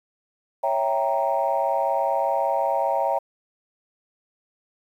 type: chord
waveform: sine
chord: C# diminished seventh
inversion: none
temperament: equal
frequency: 554.4 / 659.3 / 784 / 932.3 Hz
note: C#5 / E5 / G5 / Bb5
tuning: 0 / 0 / 0 / 0 cents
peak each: -25 dBFS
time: 0.63-3.19 s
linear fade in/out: 10 ms
effects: tanh soft clip ceiling -11 dBFS + 9-bit